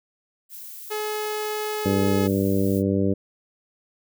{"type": "noise", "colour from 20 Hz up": "violet", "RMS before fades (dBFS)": -39, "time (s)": [0.49, 2.83], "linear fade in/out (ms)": 50}
{"type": "tone", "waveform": "sawtooth", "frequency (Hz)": 425.3, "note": "G#4", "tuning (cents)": 41, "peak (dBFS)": -22, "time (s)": [0.9, 2.28], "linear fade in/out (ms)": 20}
{"type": "harmonic tone", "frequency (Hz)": 98, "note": "G2", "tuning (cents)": 0, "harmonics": [1, 2, 3, 4, 5, 6], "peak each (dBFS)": [-26, -23, -25, -27, -28, -33], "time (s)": [1.85, 3.14], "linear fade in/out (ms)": 10}
{"effects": []}